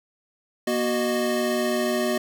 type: tone cluster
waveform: square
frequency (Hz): 238.8 / 371.2 / 614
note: A#3 / F#4 / D#5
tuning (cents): +42 / +6 / -23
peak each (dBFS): -27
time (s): 0.67-2.18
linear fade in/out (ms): 5
effects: none